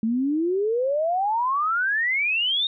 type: exponential sweep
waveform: sine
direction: up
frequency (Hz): 216.4 to 3737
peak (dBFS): -20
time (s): 0.03-2.67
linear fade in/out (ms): 2
effects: none

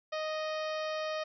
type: harmonic tone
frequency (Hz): 622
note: D#5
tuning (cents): -1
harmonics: 1 / 2 / 3 / 4 / 5 / 6 / 7 / 8 / 9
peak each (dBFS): -34 / -40 / -44 / -46 / -48 / -50 / -51 / -52 / -53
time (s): 0.12-1.24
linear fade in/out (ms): 10
effects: none

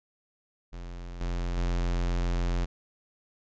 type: tone with level steps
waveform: square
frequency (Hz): 43.65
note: F1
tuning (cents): 0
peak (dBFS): -38 / -29 / -26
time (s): 0.72-2.66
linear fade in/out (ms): 20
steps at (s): 1.21 / 1.57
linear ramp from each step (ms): 2
effects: resampled to 16000 Hz

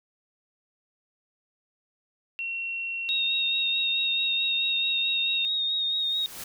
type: tone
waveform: sine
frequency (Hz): 2728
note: F7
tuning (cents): -41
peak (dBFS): -29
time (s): 2.39-5.45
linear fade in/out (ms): 0
type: tone with vibrato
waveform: sine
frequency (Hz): 3729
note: A#7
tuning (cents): 0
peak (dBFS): -24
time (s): 3.09-6.26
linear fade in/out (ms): 0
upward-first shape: sine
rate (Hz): 4.6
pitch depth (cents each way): 27
type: noise with exponential growth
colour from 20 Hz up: white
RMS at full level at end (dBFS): -36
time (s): 5.75-6.44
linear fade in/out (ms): 5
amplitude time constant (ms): 150
effects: none

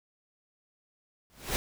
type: noise with exponential growth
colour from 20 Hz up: pink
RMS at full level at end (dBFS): -26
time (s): 1.3-1.56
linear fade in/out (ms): 0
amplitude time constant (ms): 55
effects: none

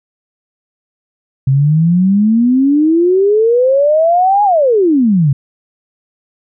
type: exponential two-way sweep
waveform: sine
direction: up then down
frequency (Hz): 130.81 to 840 to 130.81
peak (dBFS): -7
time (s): 1.47-5.33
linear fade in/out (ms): 5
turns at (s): 4.44
effects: none

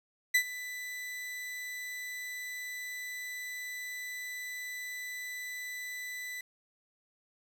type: tone with ADSR envelope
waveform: 40% pulse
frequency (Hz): 1991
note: B6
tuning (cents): +14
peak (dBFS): -20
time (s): 0.34-6.41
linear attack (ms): 11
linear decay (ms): 78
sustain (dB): -17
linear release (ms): 4
effects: 9-bit

